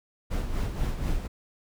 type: noise with tremolo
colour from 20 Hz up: brown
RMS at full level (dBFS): -26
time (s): 0.3-1.28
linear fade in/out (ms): 20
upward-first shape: sine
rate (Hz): 4.1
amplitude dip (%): 55
effects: none